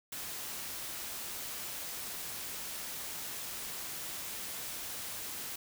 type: noise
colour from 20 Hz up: white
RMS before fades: -41 dBFS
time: 0.12-5.56 s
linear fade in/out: 5 ms
effects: none